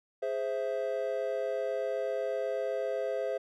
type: chord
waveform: triangle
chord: Ab augmented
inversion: none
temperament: equal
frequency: 415.3 / 523.3 / 659.3 Hz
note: Ab4 / C5 / E5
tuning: 0 / 0 / 0 cents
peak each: -34 / -31 / -33 dBFS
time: 0.22-3.38 s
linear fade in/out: 10 ms
effects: none